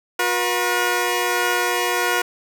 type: tone pair together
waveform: 10% pulse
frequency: 360.3 / 480.9 Hz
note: F#4 / B4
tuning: -46 / -46 cents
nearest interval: perfect fourth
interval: 500 cents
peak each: -13 dBFS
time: 0.19-2.22 s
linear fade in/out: 5 ms
effects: none